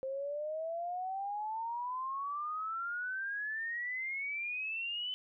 sine exponential sweep, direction up, 525 to 3042 Hz, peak -35 dBFS, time 0.03-5.14 s, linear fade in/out 0 ms, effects none

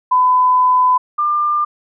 sine tone pair in turn, 1006 / 1196.3 Hz, B5 / D6, +32 / +32 cents, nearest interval minor third, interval 300 cents, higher second, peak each -9 / -13 dBFS, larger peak first, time 0.11-0.98 / 1.18-1.65 s, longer first, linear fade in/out 10 ms, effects none

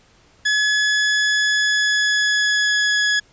sawtooth tone with pitch glide, 1700 to 1684.4 Hz, G#6 to G#6, +40 to +24 cents, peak -12 dBFS, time 0.45-3.2 s, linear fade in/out 10 ms, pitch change -16 cents, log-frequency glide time 1.53-3.04 s, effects pink hiss -54 dBFS RMS until 3.32 s + resampled to 16000 Hz

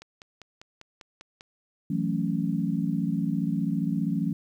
click train, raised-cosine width 0.2 ms, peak -27 dBFS, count 8, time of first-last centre 0.02-1.409 s, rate 5.04 Hz
sine chord, F# minor seventh, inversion third, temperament equal, 164.81 / 185 / 220 / 277.2 Hz, E3 / F#3 / A3 / C#4, 0 / 0 / 0 / 0 cents, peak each -29 / -29 / -30 / -31 dBFS, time 1.9-4.33 s, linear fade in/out 5 ms
effects 10-bit

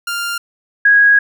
sawtooth / sine tone pair in turn, 1396.9 / 1651.6 Hz, F6 / G#6, 0 / -10 cents, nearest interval minor third, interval 290 cents, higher second, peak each -15 / -6 dBFS, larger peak second, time 0.07-0.38 / 0.85-1.19 s, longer second, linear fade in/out 5 ms, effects none

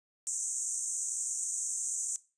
white band-pass noise, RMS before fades -35 dBFS, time 0.27-2.16 s, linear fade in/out 0 ms, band 6200 to 8800 Hz, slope 96 dB/octave, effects noise-tail reverb RT60 0.3 s tail -18 dB re dry + resampled to 22050 Hz

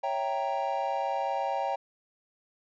triangle chord, C# diminished seventh, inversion none, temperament equal, 554.4 / 659.3 / 784 / 932.3 Hz, C#5 / E5 / G5 / Bb5, 0 / 0 / 0 / 0 cents, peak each -32 / -34 / -29 / -32 dBFS, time 0.03-1.76 s, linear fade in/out 10 ms, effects resampled to 16000 Hz

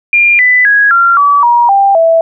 sine tone with pitch steps, 2400 / 1995 / 1658.3 / 1378.4 / 1145.8 / 952.4 / 791.7 / 658.1 Hz, D7 / B6 / G#6 / F6 / D6 / A#5 / G5 / E5, +37 / +17 / -3 / -23 / -43 / +37 / +17 / -3 cents, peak -4 dBFS, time 0.13-2.21 s, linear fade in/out 2 ms, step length 260 ms, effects none

